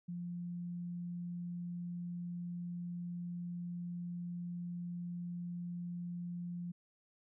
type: tone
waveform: sine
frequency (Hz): 174.61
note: F3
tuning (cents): 0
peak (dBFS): -39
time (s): 0.08-6.72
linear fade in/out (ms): 10
effects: none